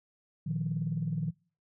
sine chord, Bb suspended fourth, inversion none, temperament just, 116.54 / 155.39 / 174.81 Hz, Bb2 / Eb3 / F3, 0 / -2 / +2 cents, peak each -37 / -31 / -34 dBFS, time 0.46-1.31 s, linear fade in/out 10 ms, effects noise-tail reverb RT60 0.4 s tail -25 dB re dry + tanh soft clip ceiling -21 dBFS

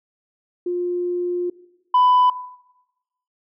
sine tone pair in turn, 354.1 / 997.5 Hz, F4 / B5, +24 / +17 cents, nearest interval octave + tritone, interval 1793 cents, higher second, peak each -20 / -10 dBFS, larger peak second, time 0.66-1.5 / 1.94-2.3 s, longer first, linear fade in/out 5 ms, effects noise-tail reverb RT60 1.0 s tail -19 dB re dry + tanh soft clip ceiling -10 dBFS

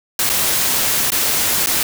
white noise with dropouts, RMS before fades -17 dBFS, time 0.19-1.83 s, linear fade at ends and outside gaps 2 ms, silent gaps 0.293-0.298 / 1.104-1.119 / 1.661-1.67 s, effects none

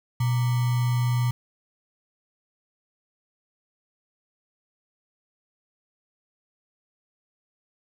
sine tone with sample-and-hold, 122.4 Hz, B2, 15 cents flat, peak -20 dBFS, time 0.2-1.31 s, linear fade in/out 5 ms, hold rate 1050 Hz, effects none

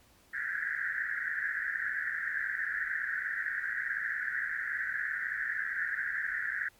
white band-pass noise, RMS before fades -34 dBFS, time 0.33-6.69 s, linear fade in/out 10 ms, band 1500 to 1900 Hz, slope 96 dB/octave, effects pink hiss -63 dBFS RMS until 6.79 s + MP3 96 kbps

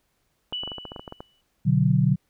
clicks, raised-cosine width 1 ms, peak -22 dBFS, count 12, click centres 0.525 / 0.635 / 0.676 / 0.718 / 0.783 / 0.853 / 0.919 / 0.962 / 0.995 / 1.078 / 1.124 / 1.205 s
sine tone with exponential decay, 2960 Hz, F#7, in tune, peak -26 dBFS, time 0.53-1.41 s, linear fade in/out 1 ms, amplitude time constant 190 ms
sine chord, B minor, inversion none, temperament equal, 123.47 / 146.83 / 185 Hz, B2 / D3 / F#3, 0 / 0 / 0 cents, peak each -22 / -20 / -22 dBFS, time 1.65-2.16 s, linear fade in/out 20 ms
effects pink hiss -71 dBFS RMS until 2.29 s

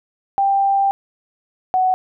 sine tone pair in turn, 789 / 744.7 Hz, G5 / F#5, +11 / +11 cents, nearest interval minor second, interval 100 cents, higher first, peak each -13 dBFS, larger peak neither, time 0.38-0.91 / 1.74-1.94 s, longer first, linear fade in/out 0 ms, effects none

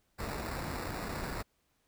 pink noise with sample-and-hold, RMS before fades -38 dBFS, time 0.18-1.43 s, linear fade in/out 20 ms, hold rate 3150 Hz, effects pink hiss -75 dBFS RMS until 1.87 s

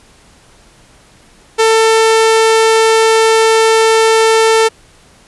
sawtooth tone, 446.2 Hz, A4, 24 cents sharp, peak -3 dBFS, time 1.58-4.69 s, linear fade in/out 20 ms, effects pink hiss -45 dBFS RMS until 5.27 s + resampled to 24000 Hz

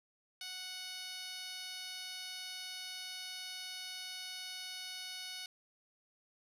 10% pulse tone with band-pass filter, 739 Hz, F#5, 2 cents flat, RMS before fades -45 dBFS, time 0.41-5.46 s, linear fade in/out 2 ms, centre 5500 Hz, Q 0.96, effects none

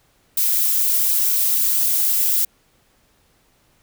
violet noise with flanger, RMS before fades -18 dBFS, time 0.37-2.45 s, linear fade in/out 5 ms, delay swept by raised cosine 0.22 to 6.12 ms, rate 4 Hz, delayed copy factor +0.55, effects pink hiss -60 dBFS RMS until 3.82 s

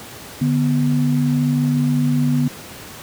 sine tone pair together, 146.9 / 246.1 Hz, D3 / B3, +1 / -6 cents, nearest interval major sixth, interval 893 cents, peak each -17 dBFS, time 0.41-2.48 s, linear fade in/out 5 ms, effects pink hiss -36 dBFS RMS until 3.02 s + high-pass 80 Hz 12 dB/octave

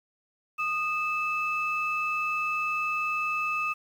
sine tone pair together, 1234.5 / 2620 Hz, D#6 / E7, -14 / -11 cents, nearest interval octave + minor second, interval 1303 cents, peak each -28 dBFS, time 0.58-3.74 s, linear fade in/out 20 ms, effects tanh soft clip ceiling -19 dBFS + 9-bit

